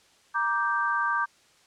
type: chord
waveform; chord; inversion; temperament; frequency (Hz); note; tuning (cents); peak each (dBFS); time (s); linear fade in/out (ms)
sine; G minor; first; just; 940.8 / 1176 / 1568; Bb5 / D6 / G6; +16 / +2 / 0; -30 / -27 / -27; 0.34-1.26; 20
effects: white hiss -60 dBFS RMS until 1.66 s + low-pass 7000 Hz 12 dB/octave